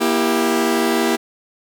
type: chord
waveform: sawtooth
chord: E diminished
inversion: second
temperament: just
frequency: 237.3 / 329.6 / 395.6 Hz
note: Bb3 / E4 / G4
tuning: +31 / 0 / +16 cents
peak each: -16 dBFS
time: 0-1.17 s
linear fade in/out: 20 ms
effects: none